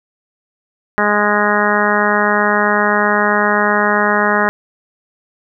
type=harmonic tone; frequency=207.7 Hz; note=G#3; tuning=in tune; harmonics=1 / 2 / 3 / 4 / 5 / 6 / 7 / 8 / 9; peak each=-20 / -20 / -20 / -20 / -20 / -20 / -20 / -20 / -20 dBFS; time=0.98-4.49 s; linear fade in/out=0 ms; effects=none